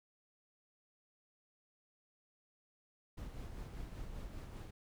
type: noise with tremolo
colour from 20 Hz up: brown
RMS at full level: -45 dBFS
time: 3.17-4.71 s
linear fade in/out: 10 ms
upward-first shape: sine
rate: 5.1 Hz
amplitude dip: 35%
effects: none